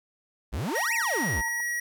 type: exponential two-way sweep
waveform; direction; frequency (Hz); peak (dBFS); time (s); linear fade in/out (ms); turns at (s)
45% pulse; up then down; 50.8 to 2780 to 50.8; -28; 0.52-1.42; 20; 0.94
type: tone with tremolo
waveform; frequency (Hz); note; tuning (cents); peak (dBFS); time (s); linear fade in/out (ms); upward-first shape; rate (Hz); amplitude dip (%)
sine; 910; A#5; -42; -33; 0.67-1.61; 10; square; 4.3; 70
type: tone with pitch glide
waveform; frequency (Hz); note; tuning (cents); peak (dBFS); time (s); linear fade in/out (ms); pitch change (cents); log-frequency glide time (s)
square; 1888 to 1912.1; A#6 to A#6; +22 to +43; -28; 0.75-1.8; 5; +21; 0.92-1.51
effects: 10-bit